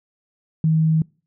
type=tone; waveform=sine; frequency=158.9 Hz; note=D#3; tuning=37 cents sharp; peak=-14 dBFS; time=0.64-1.02 s; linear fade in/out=2 ms; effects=noise-tail reverb RT60 0.4 s tail -26 dB re dry